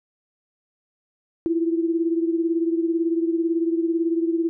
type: beating tone pair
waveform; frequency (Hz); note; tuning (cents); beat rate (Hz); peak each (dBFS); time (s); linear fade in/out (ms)
sine; 330 / 348; E4 / F4; +2 / -6; 18; -20 / -26; 1.46-4.49; 0
effects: none